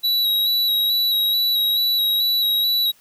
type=tone with vibrato; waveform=square; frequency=3887 Hz; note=B7; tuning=28 cents flat; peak=-17 dBFS; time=0.03-2.92 s; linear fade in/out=20 ms; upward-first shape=square; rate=2.3 Hz; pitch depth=24 cents each way; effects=white hiss -55 dBFS RMS until 3 s